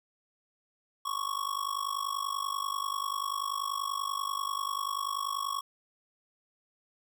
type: tone with amplitude modulation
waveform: square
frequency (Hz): 1108.7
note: C#6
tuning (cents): 0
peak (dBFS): -28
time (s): 1.05-5.61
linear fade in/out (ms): 10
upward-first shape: sine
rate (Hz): 50.3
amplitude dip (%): 90
effects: none